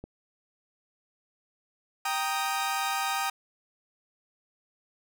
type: click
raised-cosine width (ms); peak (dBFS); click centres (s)
2; -27; 0.04
type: chord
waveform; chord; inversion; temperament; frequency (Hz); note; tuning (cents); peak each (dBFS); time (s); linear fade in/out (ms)
sawtooth; Eb major; first; equal; 784 / 932.3 / 1244.5; G5 / Bb5 / Eb6; 0 / 0 / 0; -27 / -30 / -28; 2.05-3.3; 5
effects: none